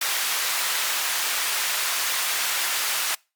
pink high-pass noise, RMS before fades -25 dBFS, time 0.01-3.15 s, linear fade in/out 5 ms, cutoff 1300 Hz, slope 12 dB/octave, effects noise-tail reverb RT60 0.3 s tail -26 dB re dry + Opus 48 kbps

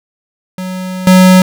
square tone with level steps, 185 Hz, F#3, in tune, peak -19 / -3 dBFS, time 0.58-1.42 s, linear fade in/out 2 ms, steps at 1.07 s, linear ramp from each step 2 ms, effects none

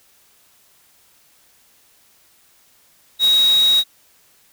sine tone in noise, 3800 Hz, A#7, 33 cents sharp, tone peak -11 dBFS, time 3.19-3.84 s, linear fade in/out 50 ms, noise white, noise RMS -29 dBFS, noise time 3.19-3.84 s, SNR +15 dB, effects white hiss -55 dBFS RMS until 4.52 s

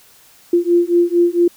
sine beating tone pair, 344.5 / 348.9 Hz, F4 / F4, -24 / -2 cents, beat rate 4.4 Hz, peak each -14 dBFS, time 0.53-1.48 s, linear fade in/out 5 ms, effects white hiss -48 dBFS RMS until 1.56 s

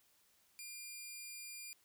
10% pulse tone, 2400 Hz, D7, 37 cents sharp, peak -38 dBFS, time 0.59-1.73 s, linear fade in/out 0 ms, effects white hiss -72 dBFS RMS until 1.84 s

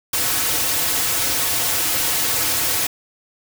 white noise with comb filter, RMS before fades -20 dBFS, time 0.13-2.87 s, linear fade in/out 5 ms, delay 5 ms, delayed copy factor -0.95, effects none

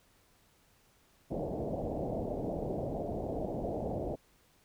white low-pass noise, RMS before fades -36 dBFS, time 1.3-4.16 s, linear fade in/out 20 ms, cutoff 700 Hz, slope 48 dB/octave, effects pink hiss -67 dBFS RMS until 4.64 s

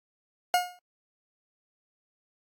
40% pulse tone with exponential decay, 717 Hz, F5, 45 cents sharp, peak -17 dBFS, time 0.54-0.79 s, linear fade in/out 1 ms, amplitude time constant 54 ms, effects AAC 64 kbps

